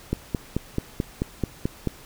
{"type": "click train", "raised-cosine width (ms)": 3, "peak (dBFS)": -10, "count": 9, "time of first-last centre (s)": [0.13, 1.873], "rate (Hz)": 4.59, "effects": ["pink hiss -47 dBFS RMS until 2.05 s"]}